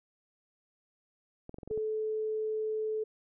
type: clicks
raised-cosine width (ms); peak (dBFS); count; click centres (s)
2; -30; 7; 1.494 / 1.543 / 1.585 / 1.632 / 1.676 / 1.711 / 1.776
type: tone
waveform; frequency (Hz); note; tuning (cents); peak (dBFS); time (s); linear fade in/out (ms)
sine; 434.1; A4; -23; -30; 1.7-3.04; 10
effects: none